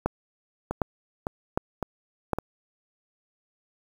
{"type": "two click trains", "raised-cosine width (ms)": 1, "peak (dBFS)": [-14, -9], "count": [4, 4], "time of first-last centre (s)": [[0.71, 2.386], [0.06, 2.333]], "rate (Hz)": [1.79, 1.32], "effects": ["7-bit"]}